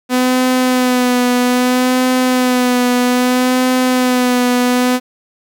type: tone with vibrato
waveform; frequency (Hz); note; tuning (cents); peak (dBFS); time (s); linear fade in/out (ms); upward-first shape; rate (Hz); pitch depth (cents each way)
sawtooth; 250.9; B3; +28; -7; 0.09-5; 50; sine; 0.62; 28
effects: 8-bit